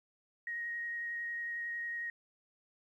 sine tone with vibrato, 1878 Hz, A#6, 12 cents sharp, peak -36 dBFS, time 0.47-2.1 s, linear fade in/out 2 ms, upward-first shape sine, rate 11 Hz, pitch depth 10 cents each way, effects 12-bit

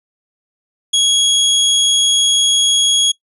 sawtooth tone, 3322 Hz, G#7, in tune, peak -7 dBFS, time 0.93-3.12 s, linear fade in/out 10 ms, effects noise-tail reverb RT60 0.1 s tail -22 dB re dry + resampled to 24000 Hz

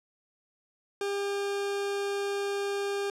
40% pulse tone, 400.9 Hz, G4, 39 cents sharp, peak -28 dBFS, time 1.01-3.1 s, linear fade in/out 2 ms, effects low-pass 9000 Hz 12 dB/octave

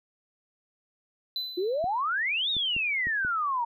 triangle tone with exponential decay, 4013 Hz, B7, 27 cents sharp, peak -26 dBFS, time 1.36-2.01 s, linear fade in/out 1 ms, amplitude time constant 140 ms
sine exponential two-way sweep, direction up then down, 341.9 to 3817 to 917 Hz, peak -25 dBFS, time 1.57-3.65 s, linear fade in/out 10 ms, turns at 2.5 s
clicks, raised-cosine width 3 ms, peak -27 dBFS, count 5, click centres 1.842 / 2.567 / 2.765 / 3.07 / 3.249 s
effects none

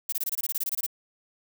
violet noise bursts, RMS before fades -28 dBFS, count 14, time 0.09-0.865 s, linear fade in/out 5 ms, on 34 ms, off 23 ms, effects none

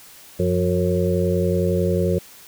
harmonic tone with a mistuned harmonic, 91.1 Hz, F#2, 26 cents flat, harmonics 1 / 2 / 4 / 5 / 6, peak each -23 / -22 / -24 / -24 / -25 dBFS, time 0.39-2.19 s, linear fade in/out 10 ms, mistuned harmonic 2, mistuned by -61 cents, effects white hiss -45 dBFS RMS until 2.47 s

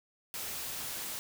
white noise, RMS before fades -39 dBFS, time 0.34-1.19 s, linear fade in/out 0 ms, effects none

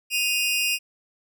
sawtooth tone pair together, 2502 / 2792 Hz, D#7 / F7, +9 / -1 cents, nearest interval major second, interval 190 cents, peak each -21 dBFS, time 0.1-0.79 s, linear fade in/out 50 ms, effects none

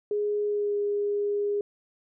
sine tone with pitch glide, 415.3 to 409.6 Hz, G#4 to G#4, 0 to -24 cents, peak -24 dBFS, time 0.11-1.61 s, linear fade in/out 2 ms, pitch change -24 cents, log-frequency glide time 0.46-0.76 s, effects none

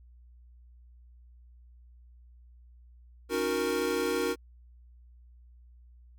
square chord, D# minor seventh, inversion third, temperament equal with one note detuned, 277.2 / 311.1 / 366 / 466.2 Hz, C#4 / D#4 / F#4 / A#4, 0 / 0 / -19 / 0 cents, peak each -37 / -36 / -33 / -31 dBFS, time 3.29-4.36 s, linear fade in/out 50 ms, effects added 60 Hz sine -52 dBFS peak until 6.18 s

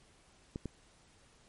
clicks, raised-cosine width 3 ms, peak -25 dBFS, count 2, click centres 0.559 / 0.657 s, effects pink hiss -64 dBFS RMS until 1.48 s + MP3 48 kbps

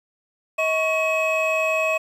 triangle tone cluster, 636 / 1110 / 2555 Hz, D#5 / C#6 / D#7, +38 / +2 / +45 cents, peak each -20 / -26 / -21 dBFS, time 0.58-1.98 s, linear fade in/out 10 ms, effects resampled to 32000 Hz + 8-bit

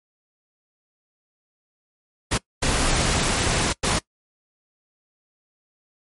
pink noise bursts at uneven times, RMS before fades -21 dBFS, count 3, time 2.31-2.38 / 2.62-3.73 / 3.83-3.99 s, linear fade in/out 10 ms, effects noise-tail reverb RT60 0.1 s tail -22 dB re dry + MP3 48 kbps

